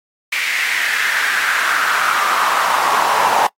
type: noise with high-pass filter sweep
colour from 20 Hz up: brown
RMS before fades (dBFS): -17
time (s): 0.32-3.47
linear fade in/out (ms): 5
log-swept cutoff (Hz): 2200 to 860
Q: 4.3
effects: noise-tail reverb RT60 0.1 s tail -23 dB re dry + AAC 48 kbps